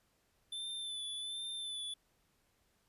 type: tone with vibrato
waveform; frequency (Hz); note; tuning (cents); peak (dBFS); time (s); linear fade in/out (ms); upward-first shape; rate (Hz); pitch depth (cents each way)
square; 3520; A7; 0; -40; 0.52-1.94; 5; sine; 1.3; 35
effects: pink hiss -75 dBFS RMS until 2.88 s + resampled to 32000 Hz